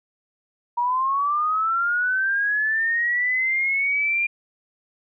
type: linear sweep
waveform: sine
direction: up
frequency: 947 to 2405 Hz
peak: -19 dBFS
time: 0.77-4.27 s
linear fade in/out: 10 ms
effects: none